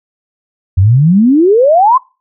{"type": "exponential sweep", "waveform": "sine", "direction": "up", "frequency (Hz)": [87.31, 1076], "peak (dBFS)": -4, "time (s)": [0.77, 1.98], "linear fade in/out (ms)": 10, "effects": ["noise-tail reverb RT60 0.3 s tail -23 dB re dry"]}